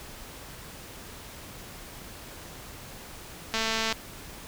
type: click train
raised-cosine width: 0.2 ms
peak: -11 dBFS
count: 87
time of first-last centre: 3.54-3.926 s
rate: 223 Hz
effects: pink hiss -44 dBFS RMS until 4.47 s